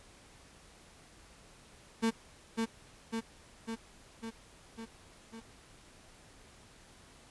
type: tone with echo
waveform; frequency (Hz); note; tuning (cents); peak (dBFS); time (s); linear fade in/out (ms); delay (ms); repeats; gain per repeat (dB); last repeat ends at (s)
35% pulse; 226.2; A3; +48; -25; 2.02-2.11; 20; 550; 6; -3; 5.41
effects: pink hiss -58 dBFS RMS until 7.3 s + resampled to 24000 Hz